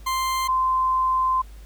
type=tone pair in turn; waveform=40% pulse / sine; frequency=1046.5 / 1036.9 Hz; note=C6 / C6; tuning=0 / -16 cents; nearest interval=unison; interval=16 cents; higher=first; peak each=-21 / -18 dBFS; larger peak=second; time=0.06-0.48 / 0.48-1.42 s; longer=second; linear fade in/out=10 ms; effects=added 51 Hz sine -39 dBFS peak until 1.65 s + pink hiss -54 dBFS RMS until 1.65 s